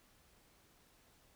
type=silence; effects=pink hiss -68 dBFS RMS until 1.35 s